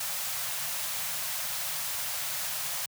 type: band-stop noise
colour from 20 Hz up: white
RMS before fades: -33 dBFS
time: 0-2.86 s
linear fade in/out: 5 ms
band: 180 to 550 Hz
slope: 48 dB/octave
effects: high-pass 100 Hz 12 dB/octave